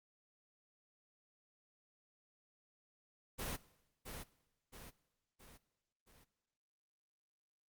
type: noise with echo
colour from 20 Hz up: pink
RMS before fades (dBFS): -41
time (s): 3.38-3.57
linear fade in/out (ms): 20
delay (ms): 670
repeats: 4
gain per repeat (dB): -6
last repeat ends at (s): 6.25
effects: noise-tail reverb RT60 1.0 s tail -20 dB re dry + Opus 24 kbps